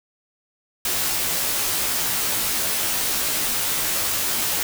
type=noise with comb filter; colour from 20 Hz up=white; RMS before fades=-23 dBFS; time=0.85-4.63 s; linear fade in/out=2 ms; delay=15 ms; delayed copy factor=-0.9; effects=none